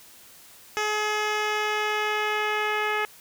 10% pulse tone with low-pass filter sweep, 423.9 Hz, G#4, 35 cents sharp, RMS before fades -26 dBFS, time 0.77-3.05 s, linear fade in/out 0 ms, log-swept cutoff 5700 to 2600 Hz, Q 1.2, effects white hiss -50 dBFS RMS until 3.2 s

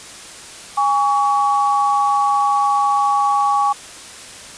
sine tone pair together, 819 / 1128.6 Hz, G#5 / C#6, -24 / +31 cents, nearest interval tritone, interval 555 cents, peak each -16 dBFS, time 0.77-3.73 s, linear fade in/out 10 ms, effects white hiss -36 dBFS RMS until 4.57 s + resampled to 22050 Hz

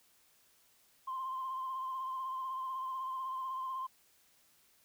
sine tone with vibrato, 1046.5 Hz, C6, in tune, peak -35 dBFS, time 1.07-3.87 s, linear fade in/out 10 ms, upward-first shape triangle, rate 16 Hz, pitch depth 40 cents each way, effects tanh soft clip ceiling -32 dBFS + white hiss -68 dBFS RMS until 4.84 s

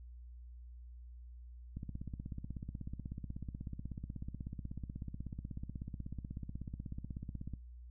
click train, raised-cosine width 5 ms, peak -30 dBFS, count 95, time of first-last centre 1.77-7.537 s, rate 16.3 Hz, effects noise-tail reverb RT60 0.2 s tail -21 dB re dry + added 60 Hz sine -49 dBFS peak until 7.9 s

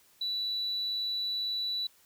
triangle tone, 3951 Hz, B7, in tune, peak -27 dBFS, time 0.21-1.87 s, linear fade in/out 5 ms, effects tanh soft clip ceiling -27 dBFS + white hiss -63 dBFS RMS until 2.05 s

